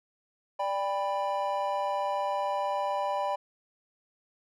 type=chord; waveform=triangle; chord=G major; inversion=second; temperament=equal with one note detuned; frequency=587.3 / 796.8 / 987.8 Hz; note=D5 / G5 / B5; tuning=0 / +28 / 0 cents; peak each=-30 dBFS; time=0.59-3.36 s; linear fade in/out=10 ms; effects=none